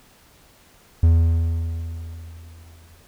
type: tone with exponential decay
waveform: triangle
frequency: 82.7 Hz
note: E2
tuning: 6 cents sharp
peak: -8 dBFS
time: 1.03-3.01 s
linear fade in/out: 5 ms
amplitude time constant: 430 ms
effects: pink hiss -53 dBFS RMS until 3.07 s